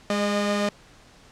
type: tone pair together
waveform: sawtooth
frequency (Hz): 205.9 / 610.4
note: G#3 / D#5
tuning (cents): -15 / -33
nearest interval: octave + perfect fifth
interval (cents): 1882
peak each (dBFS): -20 / -22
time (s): 0.1-0.69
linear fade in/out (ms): 2
effects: pink hiss -52 dBFS RMS until 1.31 s + low-pass 7000 Hz 12 dB/octave